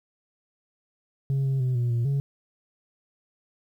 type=tone with pitch steps; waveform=sine; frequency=136.4 / 134.7 / 127.5 / 120.8 / 118 / 139.2 Hz; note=C#3 / C#3 / C3 / B2 / A#2 / C#3; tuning=-28 / -49 / -44 / -38 / +22 / +8 cents; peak=-19 dBFS; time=1.3-2.2 s; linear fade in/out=0 ms; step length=150 ms; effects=tanh soft clip ceiling -21 dBFS + 10-bit